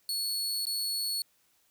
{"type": "tone with dropouts", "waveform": "sawtooth", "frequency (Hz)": 4396, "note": "C#8", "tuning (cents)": -15, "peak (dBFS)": -27, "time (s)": [0.09, 1.22], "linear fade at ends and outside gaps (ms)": 1, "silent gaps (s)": [0.654, 0.668], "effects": ["white hiss -69 dBFS RMS until 1.7 s"]}